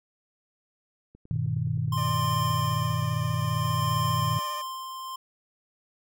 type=click train; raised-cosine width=3 ms; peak=-37 dBFS; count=25; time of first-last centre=1.15-3.655 s; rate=9.58 Hz
type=chord; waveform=sine; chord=G augmented; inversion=none; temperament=equal with one note detuned; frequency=98 / 120.58 / 155.56 Hz; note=G2 / B2 / D#3; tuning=0 / -41 / 0 cents; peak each=-32 / -28 / -29 dBFS; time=1.31-4.39 s; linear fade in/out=0 ms
type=tone with tremolo; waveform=square; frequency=1048 Hz; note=C6; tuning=2 cents sharp; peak=-27 dBFS; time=1.92-5.16 s; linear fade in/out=5 ms; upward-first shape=sine; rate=0.58 Hz; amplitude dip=65%
type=tone with vibrato; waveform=15% pulse; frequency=597 Hz; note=D5; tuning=28 cents sharp; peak=-32 dBFS; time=1.97-4.62 s; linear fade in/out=10 ms; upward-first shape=sine; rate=15 Hz; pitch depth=27 cents each way
effects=none